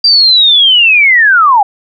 sine linear sweep, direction down, 4747 to 770 Hz, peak -3 dBFS, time 0.04-1.63 s, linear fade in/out 5 ms, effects none

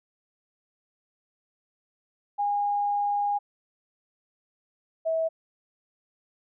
sine tone pair in turn, 817 / 648.5 Hz, G#5 / E5, -29 / -28 cents, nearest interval major third, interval 399 cents, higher first, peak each -23 dBFS, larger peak neither, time 2.38-3.39 / 5.05-5.29 s, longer first, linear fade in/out 20 ms, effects none

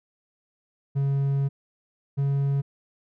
triangle tone pair in turn, 138.59 / 139.31 Hz, C#3 / C#3, 0 / +9 cents, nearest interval unison, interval 9 cents, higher second, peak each -19 dBFS, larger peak neither, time 0.95-1.49 / 2.17-2.62 s, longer first, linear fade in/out 20 ms, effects none

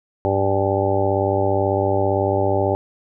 harmonic tone with a mistuned harmonic, 98 Hz, G2, in tune, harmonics 1 / 2 / 3 / 4 / 5 / 6 / 7 / 8 / 9, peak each -23 / -33 / -27 / -22 / -27 / -22 / -34 / -25 / -28 dBFS, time 0.25-2.75 s, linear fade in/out 0 ms, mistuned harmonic 9, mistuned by -46 cents, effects none

